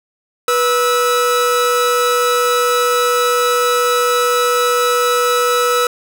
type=tone pair together; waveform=45% pulse; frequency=488.2 / 1303.3 Hz; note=B4 / E6; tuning=-20 / -20 cents; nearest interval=octave + perfect fourth; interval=1700 cents; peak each=-15 dBFS; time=0.48-5.87 s; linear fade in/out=2 ms; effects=none